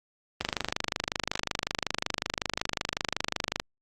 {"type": "click train", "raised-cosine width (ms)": 0.2, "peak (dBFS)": -9, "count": 82, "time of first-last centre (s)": [0.41, 3.599], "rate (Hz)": 25.4, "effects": ["Opus 24 kbps"]}